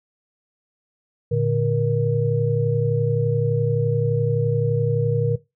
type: tone cluster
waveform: sine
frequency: 114.6 / 146.3 / 473.1 Hz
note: A#2 / D3 / A#4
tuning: -29 / -6 / +26 cents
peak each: -22 dBFS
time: 1.31-5.36 s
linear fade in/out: 10 ms
effects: noise-tail reverb RT60 0.2 s tail -17 dB re dry

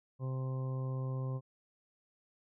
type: harmonic tone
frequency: 130.81 Hz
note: C3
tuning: in tune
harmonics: 1 / 2 / 3 / 4 / 5 / 6 / 7 / 8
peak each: -34 / -49 / -49 / -48 / -60 / -60 / -61 / -52 dBFS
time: 0.19-1.41 s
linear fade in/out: 50 ms
effects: none

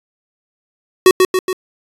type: tone with echo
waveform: square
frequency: 372 Hz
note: F#4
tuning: 9 cents sharp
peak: -4 dBFS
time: 1.06-1.11 s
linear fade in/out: 2 ms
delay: 140 ms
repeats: 3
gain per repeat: -4 dB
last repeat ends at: 1.53 s
effects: resampled to 32000 Hz

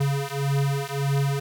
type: beating tone pair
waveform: square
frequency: 138.59 / 140.29 Hz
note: C#3 / C#3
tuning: 0 / +21 cents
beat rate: 1.7 Hz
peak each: -26 dBFS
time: 0-1.4 s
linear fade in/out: 10 ms
effects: none

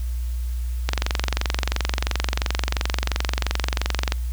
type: click train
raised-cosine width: 0.2 ms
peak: -4 dBFS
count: 75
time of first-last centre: 0.89-4.121 s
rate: 22.9 Hz
effects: added 60 Hz sine -23 dBFS peak until 4.32 s + white hiss -47 dBFS RMS until 4.32 s

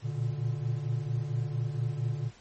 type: tone cluster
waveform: triangle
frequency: 115.7 / 120.1 / 145 Hz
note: A#2 / B2 / D3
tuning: -13 / -48 / -22 cents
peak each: -31 dBFS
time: 0.02-2.31 s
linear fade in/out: 50 ms
effects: pink hiss -56 dBFS RMS until 2.4 s + MP3 32 kbps

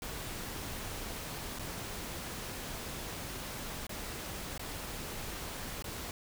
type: noise with dropouts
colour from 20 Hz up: pink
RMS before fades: -41 dBFS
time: 0.02-6.11 s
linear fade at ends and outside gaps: 1 ms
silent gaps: 1.588-1.594 / 3.868-3.893 / 4.578-4.594 / 5.824-5.842 s
effects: none

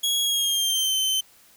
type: tone with pitch glide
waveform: sawtooth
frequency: 3322 to 3082 Hz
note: G#7 to G7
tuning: 0 to -30 cents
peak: -18 dBFS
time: 0.03-1.21 s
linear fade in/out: 10 ms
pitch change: -130 cents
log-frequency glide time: 0.22-0.95 s
effects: white hiss -55 dBFS RMS until 1.56 s

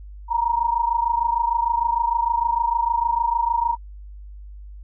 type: tone pair together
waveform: sine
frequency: 925 / 951.6 Hz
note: A#5 / A#5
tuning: -14 / +35 cents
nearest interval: unison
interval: 49 cents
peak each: -21 dBFS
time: 0.28-3.77 s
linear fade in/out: 50 ms
effects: added 50 Hz sine -36 dBFS peak until 4.83 s

